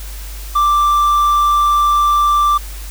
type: tone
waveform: triangle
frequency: 1176 Hz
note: D6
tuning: 2 cents sharp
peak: -8 dBFS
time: 0.55-2.58 s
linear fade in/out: 10 ms
effects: added 50 Hz sine -26 dBFS peak until 2.9 s + white hiss -35 dBFS RMS until 2.9 s